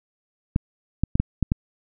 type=clicks; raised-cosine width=5 ms; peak=-7 dBFS; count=6; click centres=0.561 / 1.036 / 1.155 / 1.2 / 1.427 / 1.519 s; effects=none